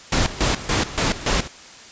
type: noise with tremolo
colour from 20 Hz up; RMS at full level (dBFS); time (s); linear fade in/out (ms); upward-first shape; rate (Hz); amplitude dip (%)
pink; -19; 0.12-1.48; 5; square; 3.5; 80
effects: white hiss -42 dBFS RMS until 1.91 s + resampled to 16000 Hz